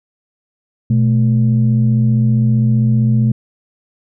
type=tone pair together; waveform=sine; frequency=122.17 / 217.5 Hz; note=B2 / A3; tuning=-18 / -20 cents; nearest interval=minor seventh; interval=998 cents; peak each=-10 / -14 dBFS; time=0.9-3.32 s; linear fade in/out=5 ms; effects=tanh soft clip ceiling -4 dBFS